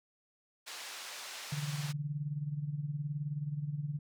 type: band-pass noise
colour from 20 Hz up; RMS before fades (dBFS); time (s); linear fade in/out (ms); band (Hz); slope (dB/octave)
white; -45; 0.66-1.93; 20; 620 to 5700; 12
type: tone with tremolo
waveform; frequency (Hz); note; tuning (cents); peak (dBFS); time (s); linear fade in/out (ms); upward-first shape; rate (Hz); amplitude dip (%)
sine; 146.83; D3; 0; -31; 1.52-3.99; 5; sine; 19; 70
effects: none